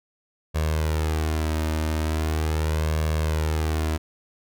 sawtooth tone with flanger, 78.2 Hz, D#2, 9 cents sharp, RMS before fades -24 dBFS, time 0.54-3.98 s, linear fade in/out 20 ms, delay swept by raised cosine 1.8 to 3.3 ms, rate 0.4 Hz, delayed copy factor +0.55, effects none

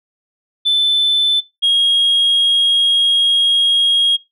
sine tone pair in turn, 3520 / 3272 Hz, A7 / G#7, 0 / -26 cents, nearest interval minor second, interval 126 cents, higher first, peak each -9 dBFS, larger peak neither, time 0.65-1.41 / 1.62-4.17 s, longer second, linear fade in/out 20 ms, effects noise-tail reverb RT60 0.2 s tail -19 dB re dry + tanh soft clip ceiling -8 dBFS

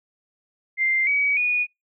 sine tone with pitch steps, 2093 / 2269 / 2460 Hz, C7 / C#7 / D#7, 0 / +40 / -20 cents, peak -18 dBFS, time 0.77-1.67 s, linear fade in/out 50 ms, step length 300 ms, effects noise-tail reverb RT60 0.2 s tail -24 dB re dry

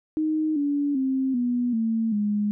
sine tone with pitch steps, 311.1 / 286.9 / 264.6 / 244.1 / 225.1 / 207.6 Hz, D#4 / D4 / C4 / B3 / A3 / G#3, 0 / -40 / +20 / -20 / +40 / 0 cents, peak -21 dBFS, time 0.17-2.51 s, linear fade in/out 0 ms, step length 390 ms, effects none

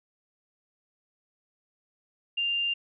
sine tone, 2794 Hz, F7, in tune, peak -25 dBFS, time 2.37-2.74 s, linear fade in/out 10 ms, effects none

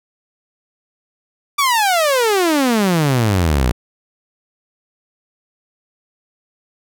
sawtooth exponential sweep, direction down, 1182 to 57 Hz, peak -9 dBFS, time 1.58-3.72 s, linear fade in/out 10 ms, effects none

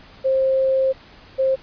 sine tone pair in turn, 530 / 530 Hz, C5 / C5, +22 / +22 cents, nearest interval unison, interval 0 cents, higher neither, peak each -15 dBFS, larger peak neither, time 0.24-0.93 / 1.38-1.56 s, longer first, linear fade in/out 20 ms, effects pink hiss -46 dBFS RMS until 1.62 s + resampled to 11025 Hz

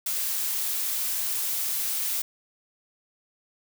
blue noise, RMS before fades -28 dBFS, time 0.06-2.22 s, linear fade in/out 5 ms, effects none

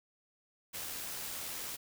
white noise with amplitude modulation, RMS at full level -40 dBFS, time 0.73-1.77 s, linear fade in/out 20 ms, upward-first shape sine, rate 79.2 Hz, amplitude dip 25%, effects none

